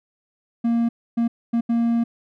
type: tone bursts at uneven times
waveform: triangle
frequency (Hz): 233.1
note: A#3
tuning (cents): 0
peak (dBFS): -15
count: 4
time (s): 0.64-0.89 / 1.17-1.28 / 1.53-1.61 / 1.69-2.04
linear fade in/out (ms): 10
effects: none